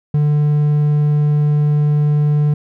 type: tone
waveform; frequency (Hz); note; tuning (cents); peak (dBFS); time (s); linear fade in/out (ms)
triangle; 148.3; D3; +17; -9; 0.14-2.54; 5
effects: none